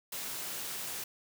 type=high-pass noise; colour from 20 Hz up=white; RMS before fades=-39 dBFS; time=0.12-1.04 s; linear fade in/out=5 ms; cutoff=100 Hz; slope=12 dB/octave; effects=none